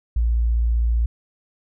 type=tone; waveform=sine; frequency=57.7 Hz; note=A#1; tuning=17 cents flat; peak=-16 dBFS; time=0.16-1.06 s; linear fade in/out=5 ms; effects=none